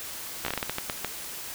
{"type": "slowing click train", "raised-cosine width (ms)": 0.3, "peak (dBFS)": -12, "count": 11, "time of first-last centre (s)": [0.45, 1.047], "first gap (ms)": 14, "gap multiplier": 1.3, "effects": ["white hiss -38 dBFS RMS until 1.54 s"]}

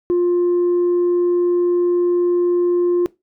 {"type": "tone", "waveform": "sine", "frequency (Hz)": 351.9, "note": "F4", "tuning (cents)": 13, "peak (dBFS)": -11, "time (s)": [0.1, 3.06], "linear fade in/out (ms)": 0, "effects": ["noise-tail reverb RT60 0.2 s tail -21 dB re dry", "tanh soft clip ceiling -12 dBFS"]}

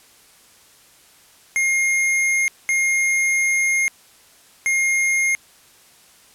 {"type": "tone bursts at uneven times", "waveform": "square", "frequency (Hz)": 2134, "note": "C7", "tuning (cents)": 34, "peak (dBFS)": -17, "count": 3, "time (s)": [[1.56, 2.48], [2.69, 3.88], [4.66, 5.35]], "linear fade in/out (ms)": 0, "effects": ["white hiss -51 dBFS RMS until 6.34 s", "low-pass 12000 Hz 12 dB/octave"]}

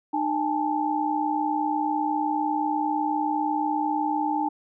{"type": "tone cluster", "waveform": "sine", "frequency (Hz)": [304.3, 818, 878], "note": ["D#4", "G#5", "A5"], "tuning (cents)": [-38, -26, -4], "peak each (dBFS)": -27, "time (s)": [0.13, 4.49], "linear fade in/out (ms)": 10, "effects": []}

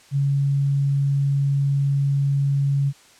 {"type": "tone", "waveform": "sine", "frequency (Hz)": 139.7, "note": "C#3", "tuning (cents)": 14, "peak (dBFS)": -17, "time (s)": [0.11, 2.93], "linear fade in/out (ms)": 50, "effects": ["white hiss -51 dBFS RMS until 3.19 s", "low-pass 8000 Hz 12 dB/octave"]}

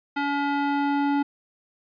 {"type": "tone with band-pass filter sweep", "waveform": "square", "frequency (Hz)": 284.4, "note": "C#4", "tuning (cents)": 45, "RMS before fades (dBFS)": -24, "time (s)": [0.16, 1.23], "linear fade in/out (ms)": 10, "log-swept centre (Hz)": [1300, 580], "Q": 0.83, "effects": ["resampled to 11025 Hz"]}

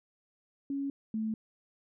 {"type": "tone pair in turn", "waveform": "sine", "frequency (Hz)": [277.8, 219.3], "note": ["C#4", "A3"], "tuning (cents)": [4, -6], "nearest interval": "major third", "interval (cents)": 410, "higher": "first", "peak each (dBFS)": [-31, -30], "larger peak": "second", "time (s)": [[0.7, 0.9], [1.14, 1.34]], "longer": "neither", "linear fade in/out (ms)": 2, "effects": []}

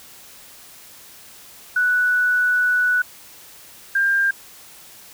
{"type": "tone pair in turn", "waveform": "sine", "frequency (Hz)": [1480, 1595.5], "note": ["F#6", "G6"], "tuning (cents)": [0, 30], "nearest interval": "minor second", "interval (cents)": 130, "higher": "second", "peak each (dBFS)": -15, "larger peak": "neither", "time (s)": [[1.76, 3.02], [3.95, 4.31]], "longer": "first", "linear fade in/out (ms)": 5, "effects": ["white hiss -44 dBFS RMS until 5.13 s"]}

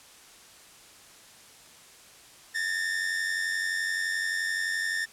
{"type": "tone pair together", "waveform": "45% pulse", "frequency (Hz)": [1726, 1817.6], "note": ["A6", "A#6"], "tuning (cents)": [-34, -44], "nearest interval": "minor second", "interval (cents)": 90, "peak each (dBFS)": [-34, -28], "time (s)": [2.54, 5.06], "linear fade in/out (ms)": 20, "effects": ["white hiss -52 dBFS RMS until 5.12 s", "low-pass 10000 Hz 12 dB/octave"]}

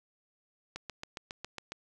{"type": "click train", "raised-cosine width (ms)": 0.2, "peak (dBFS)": -22, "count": 8, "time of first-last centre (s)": [0.76, 1.72], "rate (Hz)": 7.29, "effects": []}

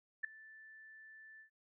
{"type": "tone with ADSR envelope", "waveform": "sine", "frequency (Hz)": 1760, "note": "A6", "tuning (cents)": 0, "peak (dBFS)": -31, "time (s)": [0.23, 1.5], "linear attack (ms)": 15, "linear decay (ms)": 4, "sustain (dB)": -23, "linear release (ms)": 100, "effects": []}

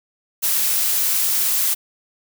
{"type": "noise", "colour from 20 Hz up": "blue", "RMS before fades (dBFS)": -19, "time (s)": [0.42, 1.75], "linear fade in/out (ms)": 20, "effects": []}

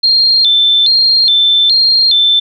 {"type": "tone with vibrato", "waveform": "sine", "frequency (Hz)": 3860, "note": "B7", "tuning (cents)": -40, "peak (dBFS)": -6, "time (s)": [0.03, 2.4], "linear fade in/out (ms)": 10, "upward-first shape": "square", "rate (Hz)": 1.2, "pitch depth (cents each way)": 150, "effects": []}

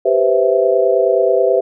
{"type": "chord", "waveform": "sine", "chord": "C major seventh", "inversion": "second", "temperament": "equal", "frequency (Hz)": [392, 493.9, 523.3, 659.3], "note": ["G4", "B4", "C5", "E5"], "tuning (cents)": [0, 0, 0, 0], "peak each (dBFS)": -16, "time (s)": [0.05, 1.61], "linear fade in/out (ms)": 10, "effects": []}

